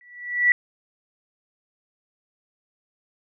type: tone with exponential growth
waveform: sine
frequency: 1953 Hz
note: B6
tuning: 20 cents flat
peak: -11 dBFS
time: 0.01-0.52 s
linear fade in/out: 1 ms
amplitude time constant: 110 ms
effects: none